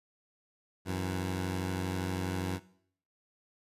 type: tone pair together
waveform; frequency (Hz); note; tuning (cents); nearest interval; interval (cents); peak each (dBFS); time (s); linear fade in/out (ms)
15% pulse; 92.5 / 164.82; F#2 / E3; 0 / 0; minor seventh; 1000; -26 / -34; 0.85-2.6; 50
effects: noise-tail reverb RT60 0.6 s tail -18 dB re dry + resampled to 32000 Hz